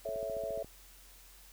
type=chord; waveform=sine; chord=A major; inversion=none; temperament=equal with one note detuned; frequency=437.7 / 554.4 / 659.3 Hz; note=A4 / C#5 / E5; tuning=-9 / 0 / 0 cents; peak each=-43 / -39 / -37 dBFS; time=0.05-0.63 s; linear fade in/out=5 ms
type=click train; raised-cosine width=2 ms; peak=-35 dBFS; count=9; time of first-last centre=0.09-0.646 s; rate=14.4 Hz
effects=added 44 Hz sine -58 dBFS peak until 1.52 s + white hiss -58 dBFS RMS until 1.52 s